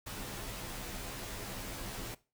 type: noise with comb filter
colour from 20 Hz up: pink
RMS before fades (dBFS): -42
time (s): 0.06-2.15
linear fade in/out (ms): 10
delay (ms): 13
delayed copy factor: -0.85
effects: noise-tail reverb RT60 0.3 s tail -19 dB re dry